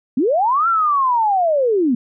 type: linear two-way sweep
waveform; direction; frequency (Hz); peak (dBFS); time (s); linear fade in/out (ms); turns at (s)
sine; up then down; 225 to 1384 to 225; -13; 0.17-1.95; 5; 0.68
effects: none